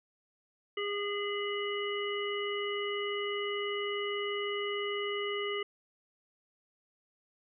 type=harmonic tone with a mistuned harmonic; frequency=408.3 Hz; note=G#4; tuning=29 cents flat; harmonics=1 / 3 / 5 / 7; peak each=-34 / -40 / -39 / -39 dBFS; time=0.77-5.63 s; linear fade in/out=5 ms; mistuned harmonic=7; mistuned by=+45 cents; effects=none